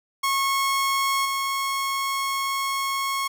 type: tone with level steps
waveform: sawtooth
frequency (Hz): 1093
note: C#6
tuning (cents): -25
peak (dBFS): -17 / -20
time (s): 0.23-3.28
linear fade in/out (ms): 10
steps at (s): 1.25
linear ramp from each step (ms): 5
effects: none